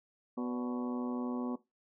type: harmonic tone with a mistuned harmonic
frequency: 123.47 Hz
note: B2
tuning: in tune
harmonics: 2 / 3 / 4 / 5 / 6 / 7 / 8 / 9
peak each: -34 / -42 / -45 / -48 / -50 / -51 / -51 / -48 dBFS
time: 0.37-1.56 s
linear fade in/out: 10 ms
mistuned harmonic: 5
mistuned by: -89 cents
effects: noise-tail reverb RT60 0.2 s tail -17 dB re dry